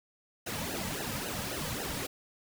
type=noise with flanger; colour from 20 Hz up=pink; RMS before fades=-36 dBFS; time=0.46-2.07 s; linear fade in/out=10 ms; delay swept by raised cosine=0.86 to 2.86 ms; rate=3.7 Hz; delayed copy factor=-0.9; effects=none